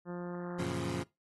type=harmonic tone; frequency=176.1 Hz; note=F3; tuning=15 cents sharp; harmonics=1 / 2 / 3 / 4 / 5 / 6 / 7 / 8 / 9 / 10; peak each=-39 / -42 / -46 / -53 / -52 / -55 / -54 / -56 / -60 / -61 dBFS; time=0.05-0.67 s; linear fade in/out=50 ms
type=chord; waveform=20% pulse; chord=Gb major seventh; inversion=none; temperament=equal; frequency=92.5 / 116.54 / 138.59 / 174.61 Hz; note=Gb2 / Bb2 / Db3 / F3; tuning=0 / 0 / 0 / 0 cents; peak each=-36 / -36 / -35 / -33 dBFS; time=0.58-1.04 s; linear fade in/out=20 ms
effects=noise-tail reverb RT60 0.2 s tail -21 dB re dry + AAC 32 kbps